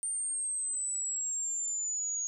sine exponential sweep, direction down, 8880 to 6645 Hz, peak -31 dBFS, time 0.03-2.27 s, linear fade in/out 0 ms, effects none

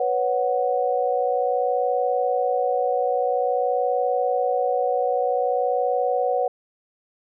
sine chord, B suspended second, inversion none, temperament equal, 493.9 / 554.4 / 740 Hz, B4 / C#5 / F#5, 0 / 0 / 0 cents, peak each -23 / -25 / -23 dBFS, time 0-6.48 s, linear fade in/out 5 ms, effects none

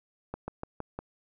slowing click train, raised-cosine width 1 ms, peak -21 dBFS, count 5, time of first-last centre 0.34-0.99 s, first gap 140 ms, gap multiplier 1.1, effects none

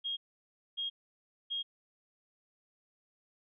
sine tone bursts, 3255 Hz, G#7, 36 cents flat, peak -33 dBFS, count 3, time 0.04-1.63 s, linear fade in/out 20 ms, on 130 ms, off 600 ms, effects none

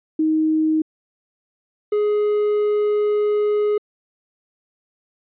sine / triangle tone pair in turn, 313.7 / 418 Hz, D#4 / G#4, +14 / +11 cents, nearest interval perfect fourth, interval 497 cents, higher second, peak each -15 / -14 dBFS, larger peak second, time 0.19-0.82 / 1.92-3.78 s, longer second, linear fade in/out 5 ms, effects resampled to 8000 Hz

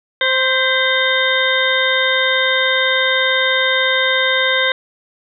harmonic tone with a mistuned harmonic, 523.3 Hz, C5, in tune, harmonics 1 / 2 / 3 / 4 / 6 / 7, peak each -20 / -24 / -18 / -19 / -24 / -19 dBFS, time 0.21-4.72 s, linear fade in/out 2 ms, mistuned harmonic 4, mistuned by -45 cents, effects none

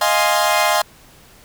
sawtooth chord, F minor seventh, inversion third, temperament equal, 622.3 / 698.5 / 830.6 / 1046.5 Hz, Eb5 / F5 / Ab5 / C6, 0 / 0 / 0 / 0 cents, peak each -16 dBFS, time 0.01-0.82 s, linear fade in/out 5 ms, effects pink hiss -47 dBFS RMS until 1.44 s

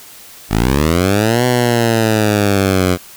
10% pulse linear two-way sweep, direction up then down, 49 to 125.5 to 89 Hz, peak -3 dBFS, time 0.49-2.98 s, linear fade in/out 50 ms, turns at 1.45 s, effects white hiss -38 dBFS RMS until 3.16 s

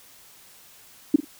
sine tone with echo, 293.7 Hz, D4, in tune, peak -10 dBFS, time 1.14-1.16 s, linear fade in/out 5 ms, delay 44 ms, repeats 2, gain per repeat -13 dB, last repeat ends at 1.248 s, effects white hiss -51 dBFS RMS until 1.39 s

